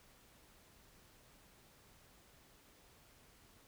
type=silence; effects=pink hiss -65 dBFS RMS until 3.67 s